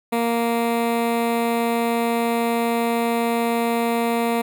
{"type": "tone with notch filter", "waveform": "15% pulse", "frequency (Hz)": 233.1, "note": "A#3", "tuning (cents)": 0, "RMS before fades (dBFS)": -21, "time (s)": [0.12, 4.42], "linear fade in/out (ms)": 10, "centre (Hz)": 5700, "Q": 0.9, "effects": []}